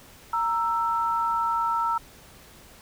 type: tone pair together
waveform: sine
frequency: 928.7 / 1326 Hz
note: A#5 / E6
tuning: -7 / +10 cents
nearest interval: tritone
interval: 617 cents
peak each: -25 dBFS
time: 0.33-1.98 s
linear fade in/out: 5 ms
effects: pink hiss -50 dBFS RMS until 2.81 s